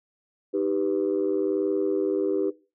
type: chord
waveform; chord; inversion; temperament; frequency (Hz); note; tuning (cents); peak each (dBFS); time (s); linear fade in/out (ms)
sine; Eb augmented; none; equal; 311.1 / 392 / 493.9; Eb4 / G4 / B4; 0 / 0 / 0; -27 / -24 / -28; 0.53-2.51; 20
effects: noise-tail reverb RT60 0.3 s tail -18 dB re dry + tanh soft clip ceiling -15 dBFS